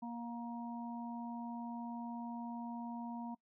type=harmonic tone; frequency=235.8 Hz; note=A#3; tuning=20 cents sharp; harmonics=1 / 3 / 4; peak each=-42 / -51 / -47 dBFS; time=0.02-3.35 s; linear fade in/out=10 ms; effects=noise-tail reverb RT60 0.1 s tail -23 dB re dry